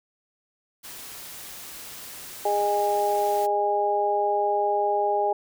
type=noise; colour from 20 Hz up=white; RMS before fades=-40 dBFS; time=0.83-3.47 s; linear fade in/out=20 ms
type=harmonic tone; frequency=205 Hz; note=G#3; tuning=22 cents flat; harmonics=2 / 3 / 4; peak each=-26 / -27 / -23 dBFS; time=2.45-5.33 s; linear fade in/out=5 ms
effects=none